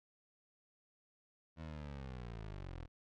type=linear sweep; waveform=20% pulse; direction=down; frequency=82.5 to 38.89 Hz; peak=-40 dBFS; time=1.56-2.88 s; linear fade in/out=50 ms; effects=low-pass 4000 Hz 12 dB/octave